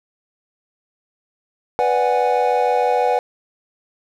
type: chord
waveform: triangle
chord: G# half-diminished seventh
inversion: first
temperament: equal with one note detuned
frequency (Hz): 493.9 / 587.3 / 740 / 826.3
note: B4 / D5 / F#5 / G#5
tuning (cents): 0 / 0 / 0 / -9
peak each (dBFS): -17 / -22 / -17 / -19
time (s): 1.79-3.19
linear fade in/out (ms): 0
effects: none